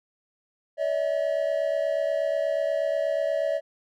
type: tone pair together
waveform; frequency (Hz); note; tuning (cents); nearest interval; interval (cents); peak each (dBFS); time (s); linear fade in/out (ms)
triangle; 571.7 / 640; D5 / D#5; -47 / +49; major second; 196; -24; 0.77-3.61; 50
effects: none